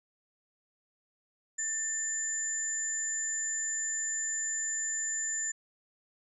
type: tone pair together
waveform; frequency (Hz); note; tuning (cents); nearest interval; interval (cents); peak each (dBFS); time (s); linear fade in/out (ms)
sine; 1782 / 7123; A6 / A8; +22 / +20; 2 octaves; 2398; -39 / -31; 1.58-5.52; 10
effects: none